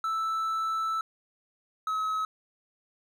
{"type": "tone pair in turn", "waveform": "triangle", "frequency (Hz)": [1318.5, 1283.2], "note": ["E6", "E6"], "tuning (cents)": [0, -47], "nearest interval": "unison", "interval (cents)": 47, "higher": "first", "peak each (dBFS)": -25, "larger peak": "neither", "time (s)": [[0.04, 1.01], [1.87, 2.25]], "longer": "first", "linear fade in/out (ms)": 2, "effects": []}